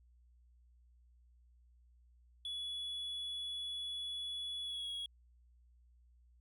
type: tone with pitch glide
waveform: triangle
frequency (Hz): 3400 to 3328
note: G#7 to G#7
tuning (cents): +40 to +3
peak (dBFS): -38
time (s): 2.45-5.06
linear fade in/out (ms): 2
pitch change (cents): -37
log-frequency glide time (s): 4.63-4.9
effects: added 60 Hz sine -63 dBFS peak until 6.4 s